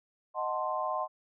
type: chord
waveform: sine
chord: D# diminished seventh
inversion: none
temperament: equal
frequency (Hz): 622.3 / 740 / 880 / 1046.5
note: D#5 / F#5 / A5 / C6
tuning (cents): 0 / 0 / 0 / 0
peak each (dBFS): -35 / -36 / -38 / -33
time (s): 0.34-1.08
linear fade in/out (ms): 50
effects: none